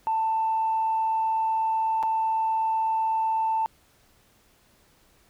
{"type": "tone with dropouts", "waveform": "sine", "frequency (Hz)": 888, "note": "A5", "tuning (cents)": 16, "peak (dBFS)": -21, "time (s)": [0.07, 3.66], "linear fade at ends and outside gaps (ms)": 0, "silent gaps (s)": [2.028, 2.034], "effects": ["tanh soft clip ceiling -17 dBFS", "pink hiss -61 dBFS RMS until 5.29 s"]}